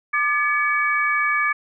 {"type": "tone cluster", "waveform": "sine", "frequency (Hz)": [1192, 1716, 2268], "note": ["D6", "A6", "C#7"], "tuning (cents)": [25, -44, 39], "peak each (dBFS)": -22, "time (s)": [0.13, 1.53], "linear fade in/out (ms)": 10, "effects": []}